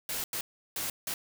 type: noise bursts at uneven times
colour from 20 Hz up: white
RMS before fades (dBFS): -34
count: 4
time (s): 0.09-0.24 / 0.33-0.41 / 0.76-0.9 / 1.07-1.14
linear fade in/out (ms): 2
effects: none